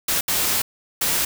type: noise bursts at uneven times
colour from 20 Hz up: white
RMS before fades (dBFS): -21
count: 3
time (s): 0.08-0.21 / 0.28-0.62 / 1.01-1.25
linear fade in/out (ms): 5
effects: none